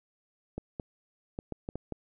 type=clicks; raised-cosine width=2 ms; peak=-22 dBFS; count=7; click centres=0.58 / 0.798 / 1.389 / 1.523 / 1.689 / 1.756 / 1.923 s; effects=none